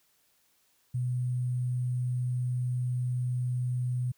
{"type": "tone with sample-and-hold", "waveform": "sine", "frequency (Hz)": 124.5, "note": "B2", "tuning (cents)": 14, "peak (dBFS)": -27, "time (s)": [0.94, 4.12], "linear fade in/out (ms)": 10, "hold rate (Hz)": 8820, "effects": ["white hiss -69 dBFS RMS until 4.17 s"]}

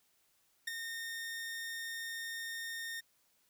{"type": "tone with ADSR envelope", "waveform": "sawtooth", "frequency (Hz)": 1833, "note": "A#6", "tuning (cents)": -30, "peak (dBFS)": -29, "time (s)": [0.67, 3.01], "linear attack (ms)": 8, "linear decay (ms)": 12, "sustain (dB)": -7, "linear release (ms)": 17, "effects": ["white hiss -73 dBFS RMS until 3.49 s"]}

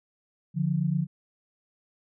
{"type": "tone pair together", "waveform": "sine", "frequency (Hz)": [146.6, 175.09], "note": ["D3", "F3"], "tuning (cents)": [-3, 5], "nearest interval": "minor third", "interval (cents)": 308, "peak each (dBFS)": -26, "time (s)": [0.54, 1.07], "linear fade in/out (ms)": 50, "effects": []}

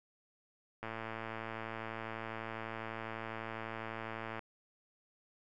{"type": "click train", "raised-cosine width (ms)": 0.5, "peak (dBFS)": -26, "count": 400, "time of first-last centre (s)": [0.83, 4.393], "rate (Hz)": 112, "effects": []}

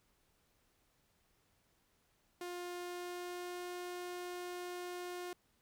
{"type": "tone with pitch glide", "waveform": "sawtooth", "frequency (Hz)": [354, 356.5], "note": ["F4", "F4"], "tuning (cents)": [23, 36], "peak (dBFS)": -38, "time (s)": [2.41, 5.33], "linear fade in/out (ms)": 2, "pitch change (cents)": 13, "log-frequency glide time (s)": [2.77, 3.71], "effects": ["pink hiss -75 dBFS RMS until 5.61 s"]}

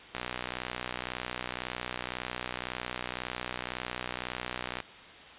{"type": "click train", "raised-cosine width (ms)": 0.3, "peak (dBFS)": -17, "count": 289, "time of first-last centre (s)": [0.15, 4.803], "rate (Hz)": 61.9, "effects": ["white hiss -49 dBFS RMS until 5.38 s", "resampled to 8000 Hz"]}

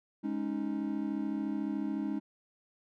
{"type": "chord", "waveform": "triangle", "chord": "Ab suspended fourth", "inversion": "none", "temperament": "equal", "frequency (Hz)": [207.7, 277.2, 311.1], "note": ["Ab3", "Db4", "Eb4"], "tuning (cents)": [0, 0, 0], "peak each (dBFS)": -34, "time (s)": [0.23, 2.2], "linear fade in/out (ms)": 20, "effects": []}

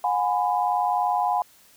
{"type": "tone cluster", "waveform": "sine", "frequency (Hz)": [723, 823, 1000], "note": ["F#5", "G#5", "B5"], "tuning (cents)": [-40, -16, 21], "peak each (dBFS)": [-24, -24, -26], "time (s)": [0.04, 1.42], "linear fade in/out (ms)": 2, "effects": ["white hiss -55 dBFS RMS until 1.76 s"]}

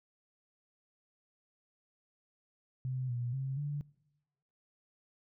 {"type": "tone with pitch steps", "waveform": "sine", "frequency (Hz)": [129, 121.1, 133.9, 145.3], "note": ["C3", "B2", "C3", "D3"], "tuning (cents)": [-24, -34, 40, -18], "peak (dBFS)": -33, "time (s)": [2.85, 3.81], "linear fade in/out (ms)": 0, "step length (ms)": 240, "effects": ["noise-tail reverb RT60 1.0 s tail -23 dB re dry"]}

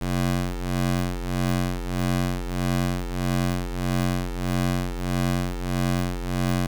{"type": "ring-modulated tone", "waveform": "20% pulse", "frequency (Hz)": 89.8, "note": "F2", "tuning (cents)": 49, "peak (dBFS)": -15, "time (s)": [0.01, 6.67], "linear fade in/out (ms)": 5, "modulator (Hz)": 45.7, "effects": []}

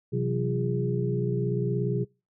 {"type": "tone cluster", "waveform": "sine", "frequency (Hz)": [128.7, 165.2, 185.8, 349.9, 410.5], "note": ["C3", "E3", "F#3", "F4", "G#4"], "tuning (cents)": [-28, 4, 7, 3, -20], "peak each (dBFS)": [-27, -36, -31, -35, -31], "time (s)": [0.12, 2.05], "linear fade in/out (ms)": 20, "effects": ["noise-tail reverb RT60 0.3 s tail -26 dB re dry"]}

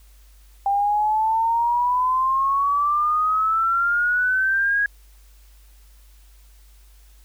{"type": "exponential sweep", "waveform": "sine", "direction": "up", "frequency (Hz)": [792, 1661.2], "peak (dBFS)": -17, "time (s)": [0.66, 4.86], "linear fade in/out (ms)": 2, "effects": ["added 50 Hz sine -47 dBFS peak until 7.24 s", "white hiss -58 dBFS RMS until 7.24 s"]}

